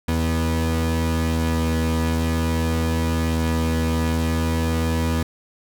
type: tone pair together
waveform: 35% pulse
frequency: 81.3 / 243.4 Hz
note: E2 / B3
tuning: -23 / -25 cents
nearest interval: octave + perfect fifth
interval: 1898 cents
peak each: -19 / -22 dBFS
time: 0.08-5.23 s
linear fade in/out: 5 ms
effects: none